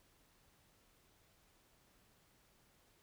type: silence
effects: pink hiss -71 dBFS RMS until 3.02 s